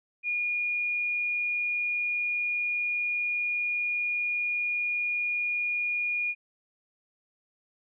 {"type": "tone", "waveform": "sine", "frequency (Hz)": 2435, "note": "D#7", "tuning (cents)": -38, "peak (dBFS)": -26, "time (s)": [0.23, 6.35], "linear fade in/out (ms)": 50, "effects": []}